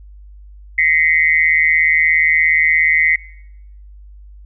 sine tone with amplitude modulation, 2051 Hz, C7, 35 cents flat, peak -6 dBFS, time 0.78-3.16 s, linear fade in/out 5 ms, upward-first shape sine, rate 157 Hz, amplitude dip 95%, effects noise-tail reverb RT60 0.8 s tail -21 dB re dry + added 50 Hz sine -36 dBFS peak until 4.45 s

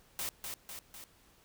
white noise with echo, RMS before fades -37 dBFS, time 0.19-0.29 s, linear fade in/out 0 ms, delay 250 ms, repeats 3, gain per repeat -4 dB, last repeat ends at 1.04 s, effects pink hiss -64 dBFS RMS until 1.44 s

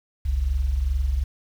sine tone pair together, 45.18 / 67.7 Hz, F#1 / C#2, -40 / -40 cents, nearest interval perfect fifth, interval 700 cents, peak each -26 / -21 dBFS, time 0.25-1.24 s, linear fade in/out 10 ms, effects 8-bit

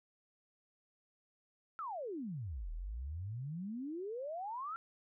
sine exponential two-way sweep, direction down then up, 1374 to 37.6 to 1374 Hz, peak -39 dBFS, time 1.79-4.76 s, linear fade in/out 0 ms, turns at 2.71 s, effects none

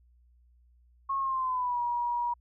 sine tone with pitch glide, 1089 to 959 Hz, C#6 to A#5, -31 to +49 cents, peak -27 dBFS, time 1.09-2.34 s, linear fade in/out 10 ms, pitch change -220 cents, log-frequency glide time 1.19-1.81 s, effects added 60 Hz sine -59 dBFS peak until 2.4 s

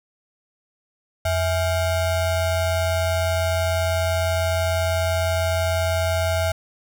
square ring-modulated tone, 370 Hz, F#4, in tune, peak -17 dBFS, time 1.25-6.52 s, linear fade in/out 5 ms, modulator 283 Hz, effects none

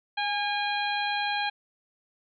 harmonic tone with a mistuned harmonic, 813 Hz, G#5, 37 cents flat, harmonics 1 / 2 / 3 / 4 / 5, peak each -29 / -32 / -34 / -35 / -36 dBFS, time 0.17-1.5 s, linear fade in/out 10 ms, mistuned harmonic 1, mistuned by +24 cents, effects none

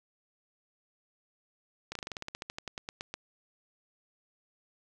slowing click train, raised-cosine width 0.2 ms, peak -20 dBFS, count 18, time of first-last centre 1.92-3.14 s, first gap 33 ms, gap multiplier 1.09, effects none

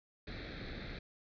pink noise with comb filter, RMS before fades -44 dBFS, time 0.27-0.99 s, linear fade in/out 5 ms, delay 0.51 ms, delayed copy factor +0.75, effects resampled to 11025 Hz

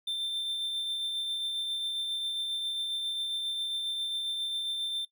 triangle tone with tremolo, 3568 Hz, A7, 23 cents sharp, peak -28 dBFS, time 0.07-5.05 s, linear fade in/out 5 ms, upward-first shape triangle, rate 7.4 Hz, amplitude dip 30%, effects noise-tail reverb RT60 0.1 s tail -17 dB re dry

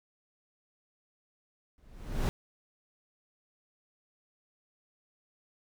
brown noise with exponential growth, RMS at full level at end -23 dBFS, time 1.78-2.29 s, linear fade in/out 0 ms, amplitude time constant 110 ms, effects none

